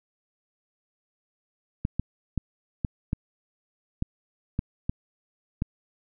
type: clicks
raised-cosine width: 5 ms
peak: -13 dBFS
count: 9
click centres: 1.851 / 1.996 / 2.377 / 2.848 / 3.131 / 4.024 / 4.591 / 4.895 / 5.621 s
effects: none